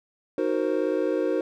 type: chord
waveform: triangle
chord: C half-diminished seventh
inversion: first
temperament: equal with one note detuned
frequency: 311.1 / 370 / 466.2 / 525.4 Hz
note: Eb4 / Gb4 / Bb4 / C5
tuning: 0 / 0 / 0 / +7 cents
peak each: -26 dBFS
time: 0.38-1.41 s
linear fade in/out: 2 ms
effects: none